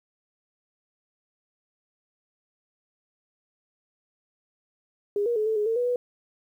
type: tone with pitch steps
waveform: sine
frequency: 409 / 474.6 / 428.3 / 440.4 / 419 / 452.4 / 488.5 / 491.4 Hz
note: G#4 / A#4 / A4 / A4 / G#4 / A4 / B4 / B4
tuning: -26 / +31 / -47 / +2 / +15 / +48 / -19 / -9 cents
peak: -22 dBFS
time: 5.16-5.96 s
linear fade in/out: 2 ms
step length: 100 ms
effects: 10-bit